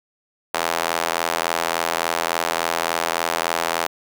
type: tone with high-pass filter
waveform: sawtooth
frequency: 83.5 Hz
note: E2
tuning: 23 cents sharp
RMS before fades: -23 dBFS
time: 0.54-3.87 s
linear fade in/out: 5 ms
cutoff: 740 Hz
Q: 1.1
effects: none